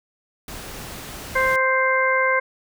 pink noise, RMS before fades -35 dBFS, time 0.48-1.56 s, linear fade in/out 2 ms
harmonic tone, 523.3 Hz, C5, in tune, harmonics 1 / 2 / 3 / 4, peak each -22 / -22 / -22 / -22 dBFS, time 1.35-2.4 s, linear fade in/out 10 ms
effects none

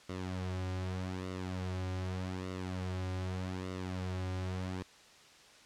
sawtooth tone with flanger, 92.5 Hz, F#2, in tune, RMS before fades -38 dBFS, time 0.09-4.83 s, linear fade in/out 5 ms, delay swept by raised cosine 1.2 to 4.6 ms, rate 0.83 Hz, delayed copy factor -0.65, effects white hiss -58 dBFS RMS until 5.65 s + low-pass 6000 Hz 12 dB/octave

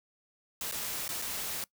white noise with dropouts, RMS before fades -36 dBFS, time 0.61-1.64 s, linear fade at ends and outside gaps 1 ms, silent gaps 0.713-0.722 / 1.079-1.09 / 1.217-1.221 s, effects noise-tail reverb RT60 0.1 s tail -22 dB re dry

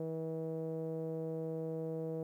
sawtooth tone with low-pass filter, 161 Hz, E3, 41 cents flat, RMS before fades -39 dBFS, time 0-2.23 s, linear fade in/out 2 ms, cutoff 520 Hz, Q 4.9, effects 12-bit

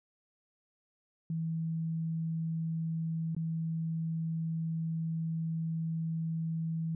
sine tone with dropouts, 162.7 Hz, E3, 22 cents flat, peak -31 dBFS, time 1.3-6.95 s, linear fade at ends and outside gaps 2 ms, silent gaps 3.349-3.365 s, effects none

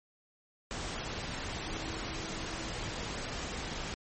sine tone in noise, 323.4 Hz, E4, 33 cents flat, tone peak -46 dBFS, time 1.66-2.73 s, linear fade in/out 0 ms, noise pink, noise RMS -38 dBFS, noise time 0.71-3.94 s, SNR -11 dB, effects low-pass 10000 Hz 12 dB/octave + MP3 32 kbps

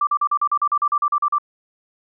sine tone bursts, 1174.7 Hz, D6, in tune, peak -15 dBFS, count 14, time 0.01-1.384 s, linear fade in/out 5 ms, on 61 ms, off 40 ms, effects none

